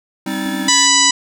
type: chord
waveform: square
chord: C minor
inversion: second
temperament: just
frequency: 196.22 / 261.6 / 314 Hz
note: G3 / C4 / Eb4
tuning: +2 / 0 / +16 cents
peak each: -25 dBFS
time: 0.26-0.69 s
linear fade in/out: 5 ms
type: tone with vibrato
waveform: 30% pulse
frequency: 1734 Hz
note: A6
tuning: 26 cents flat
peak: -25 dBFS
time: 0.27-0.89 s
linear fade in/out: 50 ms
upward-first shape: triangle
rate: 7.5 Hz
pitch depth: 26 cents each way
type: tone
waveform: sine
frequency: 277.2 Hz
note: C#4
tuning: in tune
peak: -26 dBFS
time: 0.46-1.1 s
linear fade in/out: 0 ms
type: harmonic tone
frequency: 987.8 Hz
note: B5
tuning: in tune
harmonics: 1 / 2 / 3 / 4 / 5 / 6 / 7 / 8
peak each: -18 / -18 / -18 / -18 / -18 / -18 / -18 / -18 dBFS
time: 0.68-1.11 s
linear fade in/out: 5 ms
effects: none